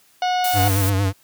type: harmonic tone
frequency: 729 Hz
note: F#5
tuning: 26 cents flat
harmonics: 1 / 2 / 3 / 4 / 5 / 6 / 7 / 8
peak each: -18 / -30 / -33 / -31 / -36 / -36 / -40 / -41 dBFS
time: 0.22-0.68 s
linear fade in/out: 2 ms
type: noise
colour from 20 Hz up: blue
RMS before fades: -26 dBFS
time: 0.44-0.9 s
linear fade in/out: 5 ms
type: tone with vibrato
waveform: square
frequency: 97.8 Hz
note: G2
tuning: 4 cents flat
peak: -17 dBFS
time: 0.53-1.13 s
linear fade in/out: 50 ms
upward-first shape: sine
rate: 8.7 Hz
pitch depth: 61 cents each way
effects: white hiss -56 dBFS RMS until 1.23 s + high-pass 60 Hz 12 dB/octave